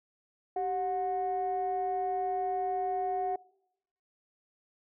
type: tone pair together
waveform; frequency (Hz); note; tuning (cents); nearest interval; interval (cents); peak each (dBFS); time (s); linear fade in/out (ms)
sine; 386.9 / 731; G4 / F#5; -23 / -21; major seventh; 1102; -33 / -29; 0.56-3.36; 5
effects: noise-tail reverb RT60 0.9 s tail -24 dB re dry + tanh soft clip ceiling -24 dBFS